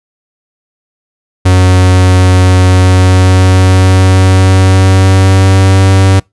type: tone with pitch glide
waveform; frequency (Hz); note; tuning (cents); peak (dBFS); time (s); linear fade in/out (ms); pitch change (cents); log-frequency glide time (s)
45% pulse; 92.2 to 95.73; F#2 to G2; -6 to -41; -3; 1.45-6.2; 10; +65; 2.65-5.83
effects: noise-tail reverb RT60 0.2 s tail -26 dB re dry + resampled to 24000 Hz